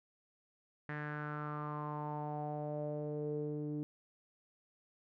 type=tone with low-pass filter sweep; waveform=sawtooth; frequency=149.3 Hz; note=D3; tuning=29 cents sharp; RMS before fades=-40 dBFS; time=0.89-3.83 s; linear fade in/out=0 ms; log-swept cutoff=1800 to 340 Hz; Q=5.5; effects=none